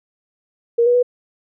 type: tone with pitch steps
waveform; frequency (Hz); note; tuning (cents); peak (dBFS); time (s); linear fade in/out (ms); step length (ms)
sine; 469 / 486 / 491.9; A#4 / B4 / B4; +11 / -28 / -7; -11; 0.78-1.029; 10; 83
effects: none